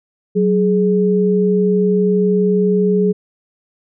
sine tone pair together, 186.73 / 419.2 Hz, F#3 / G#4, +16 / +16 cents, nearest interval octave + major second, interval 1400 cents, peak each -14 dBFS, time 0.35-3.13 s, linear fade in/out 20 ms, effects none

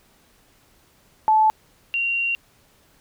sine tone pair in turn, 869 / 2759 Hz, A5 / F7, -22 / -22 cents, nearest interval octave + minor sixth, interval 2000 cents, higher second, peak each -13 / -20 dBFS, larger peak first, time 1.28-1.5 / 1.94-2.35 s, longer second, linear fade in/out 0 ms, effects pink hiss -58 dBFS RMS until 3 s

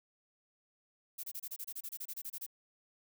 violet noise bursts, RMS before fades -42 dBFS, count 16, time 1.18-2.465 s, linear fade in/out 10 ms, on 55 ms, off 27 ms, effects none

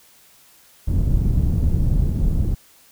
pink low-pass noise, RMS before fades -18 dBFS, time 0.87-2.55 s, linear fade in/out 10 ms, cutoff 150 Hz, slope 12 dB/octave, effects white hiss -52 dBFS RMS until 2.91 s

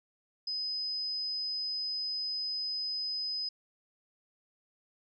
sine tone, 5030 Hz, D#8, 18 cents sharp, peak -32 dBFS, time 0.47-3.49 s, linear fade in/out 5 ms, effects none

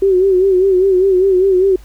sine tone with vibrato, 377.8 Hz, F#4, 36 cents sharp, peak -8 dBFS, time 0.02-1.76 s, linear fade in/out 5 ms, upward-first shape sine, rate 5 Hz, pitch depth 75 cents each way, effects added 50 Hz sine -35 dBFS peak until 1.84 s + pink hiss -48 dBFS RMS until 1.84 s

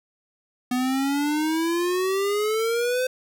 square exponential sweep, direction up, 246.9 to 516 Hz, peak -22 dBFS, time 0.71-3.07 s, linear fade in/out 5 ms, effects none

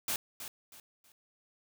white noise with echo, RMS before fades -33 dBFS, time 0.08-0.16 s, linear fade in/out 2 ms, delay 320 ms, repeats 3, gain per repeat -10 dB, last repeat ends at 1.12 s, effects none

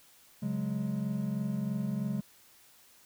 triangle chord, C# suspended fourth, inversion none, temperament just, 138.59 / 184.79 / 207.9 Hz, C#3 / F#3 / G#3, 0 / -2 / +2 cents, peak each -34 / -34 / -31 dBFS, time 0.42-2.21 s, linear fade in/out 10 ms, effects white hiss -60 dBFS RMS until 3.05 s

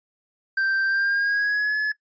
triangle tone with pitch glide, 1568 to 1709.9 Hz, G6 to A6, 0 to -50 cents, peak -18 dBFS, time 0.57-1.92 s, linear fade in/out 5 ms, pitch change +150 cents, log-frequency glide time 0.86-1.77 s, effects noise-tail reverb RT60 0.1 s tail -20 dB re dry + resampled to 16000 Hz

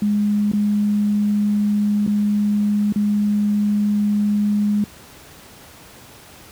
sine tone with dropouts, 207.2 Hz, G#3, 4 cents flat, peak -15 dBFS, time 0.02-4.84 s, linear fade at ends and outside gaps 2 ms, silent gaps 0.516-0.534 / 2.065-2.075 / 2.924-2.959 s, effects pink hiss -43 dBFS RMS until 6.51 s + high-pass 60 Hz 12 dB/octave

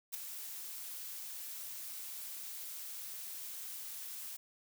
blue noise with ADSR envelope, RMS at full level -37 dBFS, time 0.12-4.37 s, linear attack 23 ms, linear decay 10 ms, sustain -8 dB, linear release 11 ms, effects none

